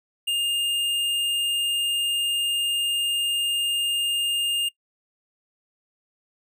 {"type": "tone with hard clipping", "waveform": "sine", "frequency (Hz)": 2820, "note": "F7", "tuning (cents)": 16, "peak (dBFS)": -23, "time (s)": [0.27, 4.69], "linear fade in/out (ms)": 10, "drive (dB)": 11, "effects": ["noise-tail reverb RT60 0.1 s tail -22 dB re dry"]}